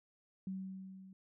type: tone with level ramp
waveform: sine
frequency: 190 Hz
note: F#3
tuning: 46 cents sharp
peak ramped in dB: -37 to -53 dBFS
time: 0.47-1.13 s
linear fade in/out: 2 ms
effects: none